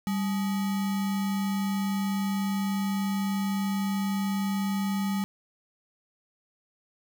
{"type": "tone with sample-and-hold", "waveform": "sine", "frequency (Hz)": 196.8, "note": "G3", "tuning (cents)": 7, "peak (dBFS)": -25, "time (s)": [0.07, 5.24], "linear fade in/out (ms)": 0, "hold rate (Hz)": 1050, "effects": []}